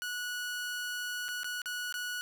sawtooth tone with dropouts, 1467 Hz, F#6, 15 cents flat, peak -31 dBFS, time 0.02-2.21 s, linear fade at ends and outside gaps 0 ms, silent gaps 1.283-1.288 / 1.433-1.444 / 1.618-1.658 / 1.925-1.941 s, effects none

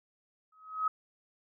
sine tone with exponential growth, 1272 Hz, D#6, 38 cents sharp, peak -24 dBFS, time 0.52-0.88 s, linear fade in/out 5 ms, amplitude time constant 77 ms, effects none

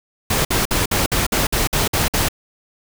pink noise bursts, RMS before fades -18 dBFS, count 10, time 0.3-2.286 s, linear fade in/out 5 ms, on 150 ms, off 54 ms, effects none

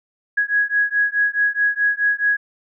sine beating tone pair, 1661.2 / 1665.9 Hz, G#6 / G#6, 0 / +5 cents, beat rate 4.7 Hz, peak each -19 dBFS, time 0.37-2.37 s, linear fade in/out 10 ms, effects none

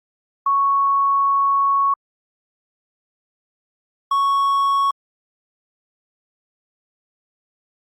sine / triangle tone pair in turn, 1108.7 / 1108.7 Hz, C#6 / C#6, 0 / 0 cents, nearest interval unison, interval 0 cents, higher neither, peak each -14 / -13 dBFS, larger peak second, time 0.46-1.94 / 4.11-4.91 s, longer first, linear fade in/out 5 ms, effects Opus 32 kbps

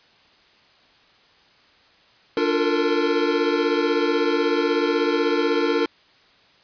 square chord, Bb major seventh, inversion first, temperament equal with one note detuned, 293.7 / 349.2 / 450 / 466.2 Hz, D4 / F4 / A4 / Bb4, 0 / 0 / +39 / 0 cents, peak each -25 dBFS, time 2.37-5.86 s, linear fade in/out 2 ms, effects white hiss -55 dBFS RMS until 6.63 s + resampled to 11025 Hz

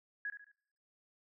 sine tone with echo, 1668 Hz, G#6, 7 cents sharp, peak -36 dBFS, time 0.25-0.3 s, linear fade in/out 2 ms, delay 72 ms, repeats 3, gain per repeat -8 dB, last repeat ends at 0.516 s, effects noise-tail reverb RT60 0.7 s tail -26 dB re dry

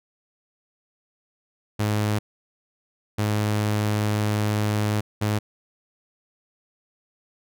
sawtooth tone bursts at uneven times, 105.5 Hz, G#2, 28 cents sharp, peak -17 dBFS, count 3, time 1.79-2.19 / 3.18-5.01 / 5.21-5.39 s, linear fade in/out 10 ms, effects none

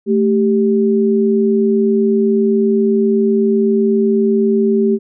sine tone pair together, 219.8 / 392 Hz, A3 / G4, -2 / 0 cents, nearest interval minor seventh, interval 1002 cents, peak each -13 dBFS, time 0.06-4.99 s, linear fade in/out 50 ms, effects none

